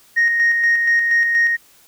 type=tone with tremolo; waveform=sine; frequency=1864.7 Hz; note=A#6; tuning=in tune; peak=-10 dBFS; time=0.16-1.57 s; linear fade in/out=20 ms; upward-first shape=square; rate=4.2 Hz; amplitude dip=40%; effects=tanh soft clip ceiling -9 dBFS + white hiss -51 dBFS RMS until 1.87 s